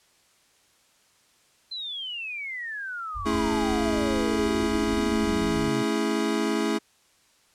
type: exponential sweep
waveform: sine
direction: down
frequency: 4120 to 127.3 Hz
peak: -31 dBFS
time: 1.71-5.83 s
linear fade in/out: 10 ms
type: low-pass noise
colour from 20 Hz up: white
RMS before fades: -37 dBFS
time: 3.14-5.7 s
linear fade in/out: 20 ms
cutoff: 100 Hz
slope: 96 dB/octave
type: chord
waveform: square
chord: A major seventh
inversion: none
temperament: equal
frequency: 220 / 277.2 / 329.6 / 415.3 Hz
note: A3 / C#4 / E4 / G#4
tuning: 0 / 0 / 0 / 0 cents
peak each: -29 / -31 / -29 / -30 dBFS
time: 3.25-6.79 s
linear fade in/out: 20 ms
effects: white hiss -62 dBFS RMS until 7.54 s + low-pass 9000 Hz 12 dB/octave